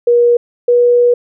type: tone pair in turn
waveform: sine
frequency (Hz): 478.1 / 484.2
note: A#4 / B4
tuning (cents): +44 / -34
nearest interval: unison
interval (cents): 22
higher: second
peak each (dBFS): -6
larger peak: neither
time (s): 0.07-0.37 / 0.68-1.14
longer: second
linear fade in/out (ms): 5
effects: none